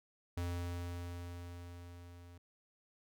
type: tone with level ramp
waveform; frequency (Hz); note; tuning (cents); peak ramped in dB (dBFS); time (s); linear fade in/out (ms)
square; 87.31; F2; 0; -36 to -54; 0.37-2.38; 5
effects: none